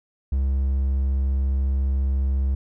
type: tone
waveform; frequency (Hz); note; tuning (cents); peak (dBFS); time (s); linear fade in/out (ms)
triangle; 67.2; C2; +47; -17; 0.32-2.55; 5
effects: none